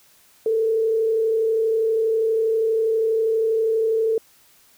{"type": "tone with frequency modulation", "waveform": "sine", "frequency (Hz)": 446.1, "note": "A4", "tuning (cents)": 24, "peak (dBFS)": -17, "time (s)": [0.46, 4.18], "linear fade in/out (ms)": 2, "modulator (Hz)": 32.4, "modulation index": 0.35, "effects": ["white hiss -55 dBFS RMS until 4.77 s"]}